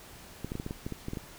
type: clicks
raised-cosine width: 3 ms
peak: -22 dBFS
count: 11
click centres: 0.446 / 0.519 / 0.554 / 0.599 / 0.664 / 0.709 / 0.865 / 0.923 / 1.084 / 1.134 / 1.172 s
effects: pink hiss -50 dBFS RMS until 1.38 s